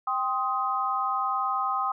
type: chord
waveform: sine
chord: C minor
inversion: second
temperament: just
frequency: 784.9 / 1046.5 / 1255.8 Hz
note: G5 / C6 / Eb6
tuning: +2 / 0 / +16 cents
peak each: -30 / -30 / -27 dBFS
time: 0.07-1.92 s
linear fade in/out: 5 ms
effects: none